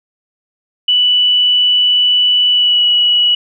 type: tone with pitch glide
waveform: sine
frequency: 2966 to 2932 Hz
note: F#7 to F#7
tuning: +4 to -16 cents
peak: -8 dBFS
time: 0.88-3.35 s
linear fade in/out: 5 ms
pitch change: -20 cents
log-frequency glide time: 2.5-2.83 s
effects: none